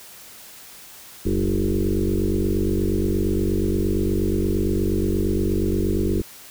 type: tone with frequency modulation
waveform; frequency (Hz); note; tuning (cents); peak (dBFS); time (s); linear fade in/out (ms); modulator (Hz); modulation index
sine; 203.3; G#3; -37; -18; 1.25-6.22; 10; 48.5; 4.2
effects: white hiss -43 dBFS RMS until 6.5 s